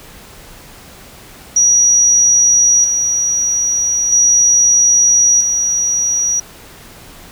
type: tone with tremolo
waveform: sine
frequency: 5790 Hz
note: F#8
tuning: 38 cents flat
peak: -7 dBFS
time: 1.56-6.4 s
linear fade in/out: 5 ms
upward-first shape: square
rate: 0.39 Hz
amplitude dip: 45%
effects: pink hiss -38 dBFS RMS until 7.31 s